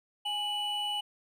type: tone pair together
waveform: triangle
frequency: 830.6 / 2960 Hz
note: G#5 / F#7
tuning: 0 / 0 cents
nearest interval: octave + minor seventh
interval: 2200 cents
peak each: -34 / -30 dBFS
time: 0.25-1.01 s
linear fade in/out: 10 ms
effects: none